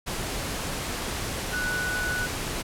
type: tone in noise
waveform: sine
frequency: 1480 Hz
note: F#6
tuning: in tune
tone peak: -27 dBFS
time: 1.52-2.27 s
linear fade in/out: 20 ms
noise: pink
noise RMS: -31 dBFS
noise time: 0.06-2.63 s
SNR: +1 dB
effects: low-pass 12000 Hz 12 dB/octave